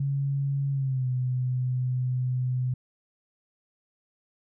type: tone with pitch glide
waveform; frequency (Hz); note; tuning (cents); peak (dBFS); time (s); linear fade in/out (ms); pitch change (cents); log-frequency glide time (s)
sine; 139 to 126.73; C#3 to B2; +5 to +45; -24; 0-2.74; 5; -160; 0.71-1.08
effects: none